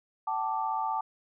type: chord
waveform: sine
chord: G suspended second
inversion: none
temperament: equal with one note detuned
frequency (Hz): 764.3 / 880 / 1174.7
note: G5 / A5 / D6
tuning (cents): -44 / 0 / 0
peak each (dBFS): -34 / -30 / -34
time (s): 0.27-1.01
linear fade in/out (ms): 5
effects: none